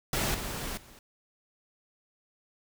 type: noise with level steps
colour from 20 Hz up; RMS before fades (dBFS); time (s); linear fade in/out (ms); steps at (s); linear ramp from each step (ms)
pink; -29 / -36 / -53; 0.13-0.99; 2; 0.34 / 0.77; 5
effects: none